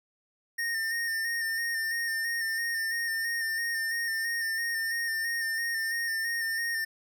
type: tone with vibrato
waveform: square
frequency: 1828 Hz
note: A#6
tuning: 34 cents flat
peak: -29 dBFS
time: 0.58-6.85 s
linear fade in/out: 10 ms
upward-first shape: square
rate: 3 Hz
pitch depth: 26 cents each way
effects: none